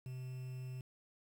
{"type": "tone with quantisation", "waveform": "triangle", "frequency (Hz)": 128.1, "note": "C3", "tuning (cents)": -36, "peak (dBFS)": -40, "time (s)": [0.06, 0.81], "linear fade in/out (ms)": 2, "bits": 10, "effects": []}